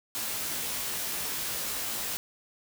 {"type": "noise with comb filter", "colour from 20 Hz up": "white", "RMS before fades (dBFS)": -33, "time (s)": [0.15, 2.17], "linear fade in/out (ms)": 0, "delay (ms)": 18, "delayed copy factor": 0.8, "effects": []}